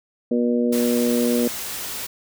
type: harmonic tone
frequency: 120.4 Hz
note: B2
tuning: 44 cents flat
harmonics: 2 / 3 / 4 / 5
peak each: -19 / -26 / -23 / -30 dBFS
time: 0.31-1.48 s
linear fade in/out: 5 ms
type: noise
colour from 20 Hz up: white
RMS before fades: -30 dBFS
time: 0.72-2.07 s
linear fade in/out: 10 ms
effects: none